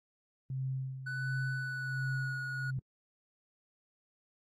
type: tone with tremolo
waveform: sine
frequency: 132 Hz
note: C3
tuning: 16 cents sharp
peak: -32 dBFS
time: 0.5-2.79 s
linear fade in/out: 2 ms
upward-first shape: sine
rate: 1.4 Hz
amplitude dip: 65%
type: tone with pitch glide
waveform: triangle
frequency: 1492 to 1453.7 Hz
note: F#6 to F#6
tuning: +14 to -31 cents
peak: -35 dBFS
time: 1.06-2.71 s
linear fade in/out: 10 ms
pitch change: -45 cents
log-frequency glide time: 1.54-2.35 s
effects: AAC 48 kbps